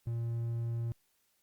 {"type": "tone", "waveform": "triangle", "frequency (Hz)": 116.54, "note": "A#2", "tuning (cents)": 0, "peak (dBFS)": -30, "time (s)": [0.07, 0.92], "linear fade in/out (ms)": 0, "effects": ["white hiss -74 dBFS RMS until 1.42 s", "Opus 48 kbps"]}